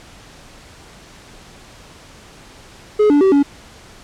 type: tone with pitch steps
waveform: triangle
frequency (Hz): 422.2 / 290.1 / 384.2 / 283.5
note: G#4 / D4 / G4 / C#4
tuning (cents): +29 / -21 / -35 / +39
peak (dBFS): -7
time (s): 2.99-3.43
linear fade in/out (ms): 10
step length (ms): 110
effects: pink hiss -42 dBFS RMS until 4.03 s + low-pass 8000 Hz 12 dB/octave